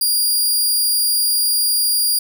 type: tone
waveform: 15% pulse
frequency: 4813 Hz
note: D8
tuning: 42 cents sharp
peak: -8 dBFS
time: 0.01-2.19 s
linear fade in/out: 5 ms
effects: none